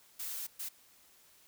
blue noise bursts at uneven times, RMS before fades -40 dBFS, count 2, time 0.19-0.47 / 0.59-0.69 s, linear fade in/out 10 ms, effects white hiss -63 dBFS RMS until 1.47 s

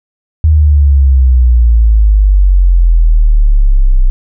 sine exponential sweep, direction down, 78.8 to 31 Hz, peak -3 dBFS, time 0.44-4.1 s, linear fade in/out 0 ms, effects none

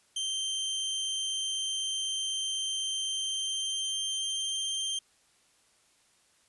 sawtooth tone with pitch glide, 3136 to 3158 Hz, G7 to G7, 0 to +12 cents, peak -27 dBFS, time 0.16-4.99 s, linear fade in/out 5 ms, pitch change +12 cents, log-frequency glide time 3.02-4.58 s, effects white hiss -66 dBFS RMS until 6.48 s + resampled to 24000 Hz

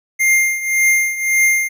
square tone with tremolo, 2110 Hz, C7, 14 cents sharp, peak -10 dBFS, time 0.19-1.69 s, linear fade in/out 20 ms, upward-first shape triangle, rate 1.8 Hz, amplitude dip 80%, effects none

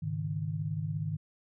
sine chord, Ab suspended fourth, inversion none, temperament equal, 103.83 / 138.59 / 155.56 Hz, Ab2 / Db3 / Eb3, 0 / 0 / 0 cents, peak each -36 / -39 / -33 dBFS, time 0.02-1.17 s, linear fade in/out 10 ms, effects none

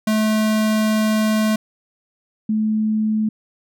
square / sine tone pair in turn, 216.3 / 216.3 Hz, A3 / A3, -29 / -29 cents, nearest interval unison, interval 0 cents, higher neither, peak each -16 dBFS, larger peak neither, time 0.07-1.56 / 2.49-3.29 s, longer first, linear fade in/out 5 ms, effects none

